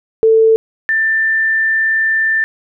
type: tone pair in turn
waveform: sine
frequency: 445.1 / 1780.4 Hz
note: A4 / A6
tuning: +20 / +20 cents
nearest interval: 2 octaves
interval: 2400 cents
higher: second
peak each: -6 / -11 dBFS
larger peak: first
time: 0.23-0.56 / 0.89-2.44 s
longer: second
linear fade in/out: 0 ms
effects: none